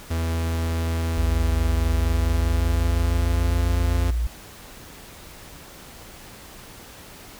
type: tone with pitch glide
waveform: 45% pulse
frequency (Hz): 82.41 to 86.41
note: E2 to F2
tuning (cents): 0 to -18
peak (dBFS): -22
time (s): 0.1-4.11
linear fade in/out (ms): 10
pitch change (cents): +82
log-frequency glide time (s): 1.86-3.77
type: tone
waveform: sine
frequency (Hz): 58.27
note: A#1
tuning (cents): 0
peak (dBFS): -20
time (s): 1.17-4.27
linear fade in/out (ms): 5
effects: pink hiss -43 dBFS RMS until 7.39 s